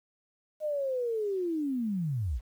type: linear sweep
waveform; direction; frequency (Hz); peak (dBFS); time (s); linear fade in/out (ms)
sine; down; 622.3 to 45.94; -28; 0.6-2.41; 50
effects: 10-bit